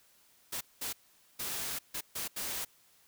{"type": "noise bursts at uneven times", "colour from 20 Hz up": "white", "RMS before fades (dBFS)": -37, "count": 6, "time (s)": [[0.52, 0.61], [0.81, 0.93], [1.39, 1.79], [1.94, 2.01], [2.15, 2.28], [2.36, 2.65]], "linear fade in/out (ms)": 10, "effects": ["white hiss -65 dBFS RMS until 3.07 s"]}